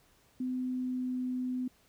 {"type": "tone with pitch glide", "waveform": "sine", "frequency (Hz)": [254.4, 252.9], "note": ["C4", "B3"], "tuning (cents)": [-48, 41], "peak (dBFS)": -31, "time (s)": [0.4, 1.68], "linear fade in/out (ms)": 5, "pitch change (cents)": -11, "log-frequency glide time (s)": [0.6, 1.21], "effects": ["pink hiss -66 dBFS RMS until 1.88 s"]}